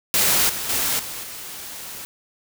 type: noise with level steps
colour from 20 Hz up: white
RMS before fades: -18 / -28 / -22 / -32 / -35 dBFS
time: 0.14-2.05 s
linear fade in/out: 0 ms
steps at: 0.49 / 0.69 / 0.99 / 1.23 s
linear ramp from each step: 5 ms
effects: none